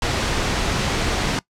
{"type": "noise", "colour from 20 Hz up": "pink", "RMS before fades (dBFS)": -21, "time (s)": [0.02, 1.39], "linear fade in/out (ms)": 2, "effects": ["noise-tail reverb RT60 0.1 s tail -21 dB re dry", "low-pass 6000 Hz 12 dB/octave"]}